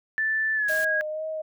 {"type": "tone with pitch glide", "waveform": "sine", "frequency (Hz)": [1760, 1642.1], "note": ["A6", "G#6"], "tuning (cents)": [0, -20], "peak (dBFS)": -22, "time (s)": [0.18, 1.01], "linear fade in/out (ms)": 0, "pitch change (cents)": -120, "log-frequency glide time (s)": [0.55, 0.71]}
{"type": "noise", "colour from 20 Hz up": "white", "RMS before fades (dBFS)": -38, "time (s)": [0.68, 0.85], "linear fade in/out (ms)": 5}
{"type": "tone with vibrato", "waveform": "sine", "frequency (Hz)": 622.3, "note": "D#5", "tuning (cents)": 0, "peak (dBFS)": -28, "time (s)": [0.69, 1.42], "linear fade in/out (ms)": 10, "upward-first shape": "sine", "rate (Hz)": 2.1, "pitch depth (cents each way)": 27}
{"effects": []}